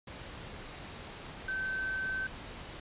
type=tone in noise; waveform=sine; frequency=1539 Hz; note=G6; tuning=32 cents flat; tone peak=-32 dBFS; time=1.48-2.27 s; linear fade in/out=5 ms; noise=pink; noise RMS=-45 dBFS; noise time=0.07-2.8 s; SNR=+10 dB; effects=resampled to 8000 Hz